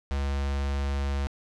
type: tone with notch filter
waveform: square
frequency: 69.5 Hz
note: C#2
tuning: 5 cents sharp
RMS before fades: -28 dBFS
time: 0.11-1.27 s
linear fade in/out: 0 ms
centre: 280 Hz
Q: 1.4
effects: low-pass 6000 Hz 12 dB/octave